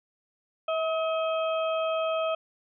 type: harmonic tone with a mistuned harmonic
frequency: 637 Hz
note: D#5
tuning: 41 cents sharp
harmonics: 1 / 2 / 4 / 5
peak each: -26 / -32 / -38 / -40 dBFS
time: 0.68-2.35 s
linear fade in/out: 5 ms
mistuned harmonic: 1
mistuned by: +20 cents
effects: none